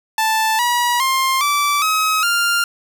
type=tone with pitch steps; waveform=sawtooth; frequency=880 / 965.2 / 1058.7 / 1161.2 / 1273.6 / 1396.9 Hz; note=A5 / B5 / C6 / D6 / D#6 / F6; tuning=0 / -40 / +20 / -20 / +40 / 0 cents; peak=-11 dBFS; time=0.18-2.64 s; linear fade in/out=2 ms; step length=410 ms; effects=none